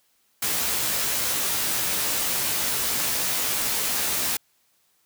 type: noise with comb filter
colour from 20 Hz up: white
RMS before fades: -25 dBFS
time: 0.42-4.37 s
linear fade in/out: 5 ms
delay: 16 ms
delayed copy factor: +0.7
effects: white hiss -66 dBFS RMS until 5.05 s + high-pass 60 Hz 12 dB/octave